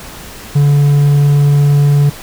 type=tone; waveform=triangle; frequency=143.9 Hz; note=D3; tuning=35 cents flat; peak=-4 dBFS; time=0.55-2.1 s; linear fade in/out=10 ms; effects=pink hiss -31 dBFS RMS until 2.22 s